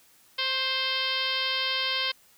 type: harmonic tone with a mistuned harmonic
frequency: 524 Hz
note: C5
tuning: 2 cents sharp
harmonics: 1 / 2 / 3 / 4 / 5 / 6 / 7 / 8 / 9 / 10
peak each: -40 / -36 / -36 / -34 / -35 / -30 / -34 / -35 / -36 / -40 dBFS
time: 0.38-2.12 s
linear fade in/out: 10 ms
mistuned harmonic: 2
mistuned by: +24 cents
effects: white hiss -59 dBFS RMS until 2.37 s